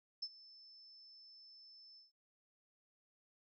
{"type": "tone with ADSR envelope", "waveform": "sine", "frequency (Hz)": 5274, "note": "E8", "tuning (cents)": 0, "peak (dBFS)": -37, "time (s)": [0.22, 2.12], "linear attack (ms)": 9, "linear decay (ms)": 51, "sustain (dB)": -20, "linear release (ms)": 150, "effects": []}